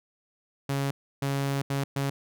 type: tone bursts at uneven times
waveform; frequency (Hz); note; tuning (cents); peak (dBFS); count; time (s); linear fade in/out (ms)
sawtooth; 138.59; C#3; 0; -22; 4; 0.69-0.91 / 1.22-1.62 / 1.7-1.84 / 1.96-2.1; 5
effects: none